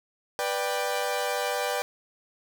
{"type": "tone cluster", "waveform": "sawtooth", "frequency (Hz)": [491.8, 591, 786], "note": ["B4", "D5", "G5"], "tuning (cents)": [-7, 11, 4], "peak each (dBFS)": -27, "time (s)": [0.39, 1.82], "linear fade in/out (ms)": 0, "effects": ["10-bit"]}